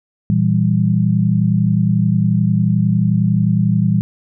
sine chord, E diminished, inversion second, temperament equal, 116.54 / 164.81 / 196 Hz, Bb2 / E3 / G3, 0 / 0 / 0 cents, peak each -16 dBFS, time 0.3-4.01 s, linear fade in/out 0 ms, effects none

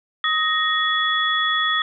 sine tone cluster, 1261 / 1862 / 3388 Hz, D#6 / A#6 / G#7, +23 / -2 / +34 cents, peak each -22 dBFS, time 0.24-1.82 s, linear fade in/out 2 ms, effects none

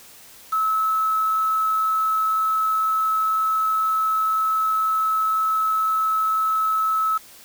sine tone with quantisation, 1299 Hz, E6, 26 cents flat, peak -18 dBFS, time 0.52-7.18 s, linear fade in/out 10 ms, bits 6, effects white hiss -46 dBFS RMS until 7.44 s

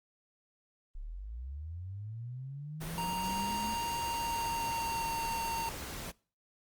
sine linear sweep, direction up, 30.87 to 220 Hz, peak -39 dBFS, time 0.95-3.74 s, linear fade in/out 0 ms
pink noise, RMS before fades -42 dBFS, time 2.8-6.12 s, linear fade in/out 20 ms
square tone with pitch glide, 932.3 to 917.3 Hz, A#5 to A#5, 0 to -28 cents, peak -34 dBFS, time 2.98-5.69 s, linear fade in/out 0 ms, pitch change -28 cents, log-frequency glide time 3.99-5.09 s
effects noise-tail reverb RT60 0.4 s tail -23 dB re dry + Opus 32 kbps

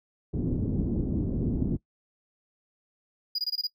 white low-pass noise, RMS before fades -28 dBFS, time 0.33-1.77 s, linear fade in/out 10 ms, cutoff 290 Hz, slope 24 dB/octave
triangle tone bursts, 4900 Hz, D#8, 27 cents flat, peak -25 dBFS, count 6, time 3.35-3.67 s, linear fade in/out 5 ms, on 35 ms, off 22 ms
effects noise-tail reverb RT60 0.1 s tail -20 dB re dry

